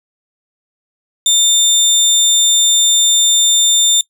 25% pulse tone, 3600 Hz, A7, 39 cents sharp, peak -5 dBFS, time 1.26-4.01 s, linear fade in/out 2 ms, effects noise-tail reverb RT60 0.1 s tail -22 dB re dry

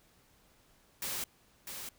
white noise with echo, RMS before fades -37 dBFS, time 1.02-1.24 s, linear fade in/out 2 ms, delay 650 ms, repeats 1, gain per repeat -6 dB, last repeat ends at 1.89 s, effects pink hiss -66 dBFS RMS until 1.98 s

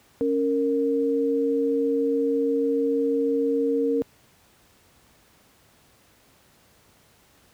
sine tone pair together, 277.3 / 463.1 Hz, C#4 / A#4, +1 / -11 cents, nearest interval major sixth, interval 888 cents, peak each -24 / -22 dBFS, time 0.21-4.02 s, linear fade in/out 0 ms, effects pink hiss -58 dBFS RMS until 7.53 s + high-pass 60 Hz 12 dB/octave

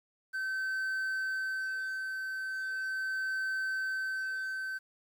triangle tone with tremolo, 1539 Hz, G6, 32 cents flat, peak -29 dBFS, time 0.33-4.79 s, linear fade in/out 20 ms, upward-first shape sine, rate 0.39 Hz, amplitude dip 35%, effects 10-bit

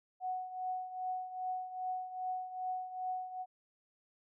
sine tone with tremolo, 740 Hz, F#5, in tune, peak -33 dBFS, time 0.2-3.46 s, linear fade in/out 50 ms, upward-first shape triangle, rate 2.5 Hz, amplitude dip 75%, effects none

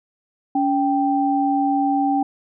sine tone pair together, 281.9 / 784 Hz, C#4 / G5, +29 / 0 cents, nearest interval octave + tritone, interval 1771 cents, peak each -19 dBFS, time 0.55-2.23 s, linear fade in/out 5 ms, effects none

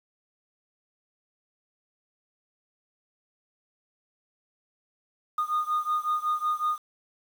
sine beating tone pair, 1225 / 1230.4 Hz, D#6 / D#6, -27 / -20 cents, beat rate 5.4 Hz, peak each -26 / -27 dBFS, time 5.38-6.78 s, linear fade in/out 5 ms, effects tanh soft clip ceiling -20 dBFS + 8-bit

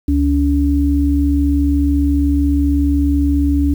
sine tone pair together, 70.82 / 285.1 Hz, C#2 / C#4, +38 / +49 cents, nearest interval 2 octaves, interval 2411 cents, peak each -14 dBFS, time 0.08-3.74 s, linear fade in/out 5 ms, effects 7-bit

